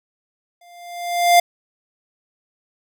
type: tone with exponential growth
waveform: square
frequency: 698.5 Hz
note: F5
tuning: in tune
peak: -8 dBFS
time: 0.61-1.4 s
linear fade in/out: 5 ms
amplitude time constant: 170 ms
effects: none